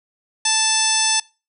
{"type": "harmonic tone with a mistuned harmonic", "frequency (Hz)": 880, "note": "A5", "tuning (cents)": 0, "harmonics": [1, 2, 3, 4, 5, 6, 7, 9, 10], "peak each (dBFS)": [-25, -28, -26, -24, -28, -23, -21, -24, -25], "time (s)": [0.45, 1.2], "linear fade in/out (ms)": 5, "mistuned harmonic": 10, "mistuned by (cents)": 55, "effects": ["noise-tail reverb RT60 0.3 s tail -23 dB re dry"]}